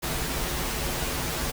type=noise with comb filter; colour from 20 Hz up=pink; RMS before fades=-29 dBFS; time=0.02-1.52 s; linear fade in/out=20 ms; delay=10 ms; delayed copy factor=-1; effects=none